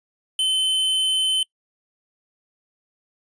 square tone, 3062 Hz, G7, 41 cents flat, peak -19 dBFS, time 0.39-1.43 s, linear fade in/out 2 ms, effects noise-tail reverb RT60 0.1 s tail -23 dB re dry + resampled to 22050 Hz

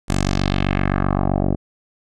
10% pulse tone with low-pass filter sweep, 47.74 Hz, G1, 45 cents flat, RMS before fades -19 dBFS, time 0.08-1.56 s, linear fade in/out 20 ms, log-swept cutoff 9200 to 470 Hz, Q 1.9, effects none

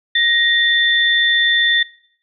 sine tone pair together, 1876 / 3541 Hz, A#6 / A7, +11 / +10 cents, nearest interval major seventh, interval 1099 cents, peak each -15 dBFS, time 0.15-1.83 s, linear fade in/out 5 ms, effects noise-tail reverb RT60 0.6 s tail -20 dB re dry

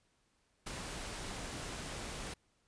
pink noise with ADSR envelope, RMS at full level -39 dBFS, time 0.66-2.34 s, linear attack 12 ms, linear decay 9 ms, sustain -4 dB, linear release 7 ms, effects pink hiss -75 dBFS RMS until 2.67 s + resampled to 22050 Hz

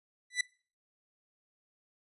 sawtooth tone with exponential growth, 1982 Hz, B6, 6 cents sharp, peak -20 dBFS, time 0.3-0.41 s, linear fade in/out 5 ms, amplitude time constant 22 ms, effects noise-tail reverb RT60 0.4 s tail -23 dB re dry + resampled to 24000 Hz

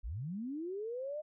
sine linear sweep, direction up, 38.89 to 621 Hz, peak -37 dBFS, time 0.03-1.22 s, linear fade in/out 20 ms, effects none

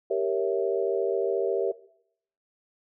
sine chord, G diminished seventh, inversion none, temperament equal, 392 / 466.2 / 554.4 / 659.3 Hz, G4 / Bb4 / Db5 / Fb5, 0 / 0 / 0 / 0 cents, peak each -27 / -28 / -31 / -31 dBFS, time 0.1-1.72 s, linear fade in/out 10 ms, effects noise-tail reverb RT60 0.7 s tail -19 dB re dry

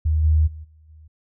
sine tone with level steps, 77.78 Hz, D#2, in tune, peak -16 / -13 / -33 / -48 / -43 dBFS, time 0.05-1.08 s, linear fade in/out 10 ms, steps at 0.23 / 0.46 / 0.63 / 0.88 s, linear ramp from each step 20 ms, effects none

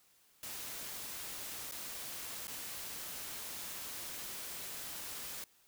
white noise with dropouts, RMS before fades -44 dBFS, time 0.43-5.44 s, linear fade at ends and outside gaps 1 ms, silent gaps 1.712-1.721 / 2.471-2.48 s, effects white hiss -68 dBFS RMS until 5.67 s

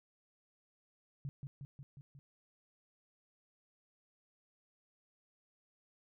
sine tone with echo, 138.59 Hz, C#3, in tune, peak -38 dBFS, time 1.25-1.29 s, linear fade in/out 0 ms, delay 180 ms, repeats 5, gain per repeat -3 dB, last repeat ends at 2.19 s, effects none

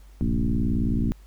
sine tone with frequency modulation, 98 Hz, G2, in tune, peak -20 dBFS, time 0.21-1.12 s, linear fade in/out 0 ms, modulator 59 Hz, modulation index 3.1, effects added 49 Hz sine -45 dBFS peak until 1.26 s + pink hiss -60 dBFS RMS until 1.26 s

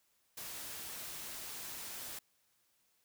white noise, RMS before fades -45 dBFS, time 0.37-2.19 s, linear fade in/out 5 ms, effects white hiss -75 dBFS RMS until 3.04 s

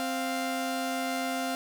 sawtooth tone pair together, 262.1 / 698.5 Hz, C4 / F5, +3 / 0 cents, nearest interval octave + perfect fourth, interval 1697 cents, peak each -28 dBFS, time 0-1.55 s, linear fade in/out 0 ms, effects none

